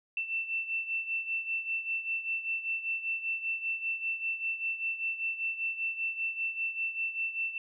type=beating tone pair; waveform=sine; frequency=2676 / 2681.1 Hz; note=E7 / E7; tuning=+25 / +29 cents; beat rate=5.1 Hz; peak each=-32 / -37 dBFS; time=0.17-7.58 s; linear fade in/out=2 ms; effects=none